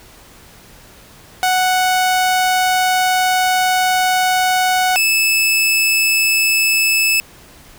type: tone pair in turn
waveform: sawtooth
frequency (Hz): 740 / 2615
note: F#5 / E7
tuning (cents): 0 / -15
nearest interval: octave + minor seventh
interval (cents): 2185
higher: second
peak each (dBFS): -9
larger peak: neither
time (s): 1.43-4.96 / 4.96-7.2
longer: first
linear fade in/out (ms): 0
effects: pink hiss -43 dBFS RMS until 7.78 s